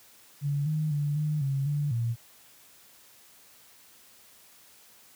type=tone with pitch steps; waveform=sine; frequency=143.2 / 154.4 / 145.8 / 151.6 / 137 / 146 / 116.9 Hz; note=D3 / D#3 / D3 / D#3 / C#3 / D3 / A#2; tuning=-43 / -13 / -12 / -45 / -20 / -10 / +5 cents; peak=-25 dBFS; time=0.41-2.16 s; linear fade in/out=50 ms; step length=250 ms; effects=white hiss -56 dBFS RMS until 5.15 s + high-pass 60 Hz 12 dB/octave